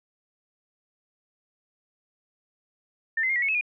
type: tone with pitch steps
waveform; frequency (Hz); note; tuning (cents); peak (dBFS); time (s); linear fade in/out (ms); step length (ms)
sine; 1798 / 2056 / 2128 / 1937 / 2202 / 2585 / 2439; A6 / C7 / C7 / B6 / C#7 / E7 / D#7; +37 / -31 / +29 / -34 / -12 / -34 / -35; -22; 3.17-3.611; 5; 63
effects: none

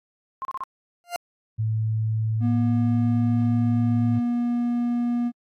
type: tone bursts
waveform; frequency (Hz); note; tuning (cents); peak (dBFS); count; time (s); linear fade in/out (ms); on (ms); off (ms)
sine; 1062; C6; +25; -27; 4; 0.42-0.636; 0; 30; 32
type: tone with exponential growth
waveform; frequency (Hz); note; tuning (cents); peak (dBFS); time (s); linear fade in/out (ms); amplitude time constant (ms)
40% pulse; 698.5; F5; 0; -21; 1.04-1.16; 0; 24
type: tone with pitch glide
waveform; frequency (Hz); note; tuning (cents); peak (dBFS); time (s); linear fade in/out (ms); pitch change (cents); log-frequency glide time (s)
sine; 110 to 111.99; A2 to A2; 0 to +31; -21; 1.58-4.2; 20; +31; 2.06-3.51
type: tone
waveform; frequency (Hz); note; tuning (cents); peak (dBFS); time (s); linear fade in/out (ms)
triangle; 239.9; A#3; +50; -19; 2.4-5.32; 50
effects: AAC 48 kbps

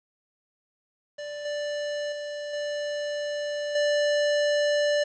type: tone with level steps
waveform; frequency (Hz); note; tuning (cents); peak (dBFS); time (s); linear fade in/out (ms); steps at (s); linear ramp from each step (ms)
square; 587.3; D5; 0; -34 / -29 / -33 / -29 / -22; 1.18-5.04; 10; 1.45 / 2.12 / 2.53 / 3.75; 5
effects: resampled to 16000 Hz + 9-bit

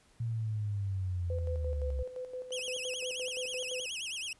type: linear sweep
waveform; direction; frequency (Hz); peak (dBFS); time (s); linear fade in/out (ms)
sine; down; 117.2 to 65.41; -31; 0.2-2.03; 5
type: tone with tremolo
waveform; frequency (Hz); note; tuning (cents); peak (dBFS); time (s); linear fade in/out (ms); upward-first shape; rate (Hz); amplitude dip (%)
sine; 506; B4; +42; -36; 1.3-3.86; 2; square; 5.8; 60
type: tone with vibrato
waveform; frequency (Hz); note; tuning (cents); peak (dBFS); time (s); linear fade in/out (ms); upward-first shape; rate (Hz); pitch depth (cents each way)
sawtooth; 2901; F#7; -35; -33; 2.52-4.33; 2; sine; 9.4; 240
effects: pink hiss -65 dBFS RMS until 4.39 s + resampled to 24000 Hz

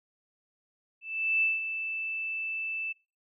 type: tone with ADSR envelope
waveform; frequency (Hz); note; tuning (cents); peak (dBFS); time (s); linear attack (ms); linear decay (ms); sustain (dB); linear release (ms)
sine; 2642; E7; +3; -22; 1.01-2.93; 410; 180; -9; 15
effects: noise-tail reverb RT60 0.3 s tail -23 dB re dry

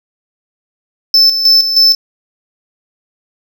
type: tone with tremolo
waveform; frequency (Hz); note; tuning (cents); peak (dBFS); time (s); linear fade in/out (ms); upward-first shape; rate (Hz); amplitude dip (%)
triangle; 5274; E8; 0; -3; 1.14-1.95; 2; square; 3.2; 60
effects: none

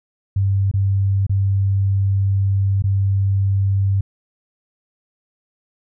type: tone with dropouts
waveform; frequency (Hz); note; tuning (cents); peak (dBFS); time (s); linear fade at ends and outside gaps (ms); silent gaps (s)
sine; 98; G2; 0; -14; 0.36-4.01; 5; 0.714-0.738 / 1.267-1.295 / 2.823-2.839
effects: none

